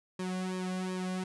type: tone with flanger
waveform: sawtooth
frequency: 184.8 Hz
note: F#3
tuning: 2 cents flat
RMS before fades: -35 dBFS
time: 0.19-1.24 s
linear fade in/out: 5 ms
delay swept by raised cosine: 1.4 to 2.31 ms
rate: 2.7 Hz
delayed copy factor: -1
effects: resampled to 24000 Hz